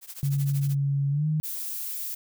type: noise with tremolo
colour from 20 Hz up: blue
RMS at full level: -37 dBFS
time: 0.01-0.76 s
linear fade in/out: 50 ms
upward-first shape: triangle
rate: 13 Hz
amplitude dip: 95%
type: tone with pitch glide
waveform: sine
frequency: 140 to 154.45 Hz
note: C#3 to D#3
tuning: +18 to -12 cents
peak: -22 dBFS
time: 0.23-1.4 s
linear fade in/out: 0 ms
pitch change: +170 cents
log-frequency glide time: 1.1-1.27 s
type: noise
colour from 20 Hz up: violet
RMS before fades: -33 dBFS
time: 1.43-2.15 s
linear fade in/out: 10 ms
effects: none